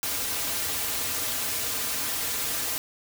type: noise with comb filter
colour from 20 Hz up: white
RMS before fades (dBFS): -29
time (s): 0.03-2.78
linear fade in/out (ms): 0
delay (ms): 5.4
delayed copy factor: -0.7
effects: none